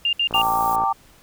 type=tone bursts; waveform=sine; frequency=2801 Hz; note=F7; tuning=4 cents sharp; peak=-17 dBFS; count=3; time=0.05-0.417 s; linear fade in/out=2 ms; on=79 ms; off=65 ms
type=click train; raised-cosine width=1 ms; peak=-17 dBFS; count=31; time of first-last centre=0.31-0.836 s; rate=57 Hz
type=noise; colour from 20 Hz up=violet; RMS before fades=-34 dBFS; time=0.34-0.76 s; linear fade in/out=5 ms
type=chord; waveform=sine; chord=G suspended second; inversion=none; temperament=equal with one note detuned; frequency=784 / 902.1 / 1174.7 Hz; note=G5 / A5 / D6; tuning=0 / +43 / 0 cents; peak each=-22 dBFS; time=0.34-0.93 s; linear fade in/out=10 ms
effects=pink hiss -52 dBFS RMS until 1.22 s